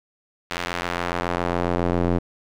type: tone with band-pass filter sweep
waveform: square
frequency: 43.65 Hz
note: F1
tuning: in tune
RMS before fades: -24 dBFS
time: 0.5-2.19 s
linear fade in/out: 10 ms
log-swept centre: 2600 to 330 Hz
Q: 0.71
effects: none